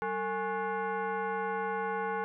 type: tone with frequency modulation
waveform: sine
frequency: 190 Hz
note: F#3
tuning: 46 cents sharp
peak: -30 dBFS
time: 0.02-2.24 s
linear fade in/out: 0 ms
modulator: 641 Hz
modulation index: 2
effects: none